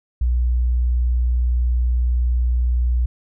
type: tone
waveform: sine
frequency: 60.8 Hz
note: B1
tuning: 26 cents flat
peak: -15 dBFS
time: 0.21-3.06 s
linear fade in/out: 5 ms
effects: none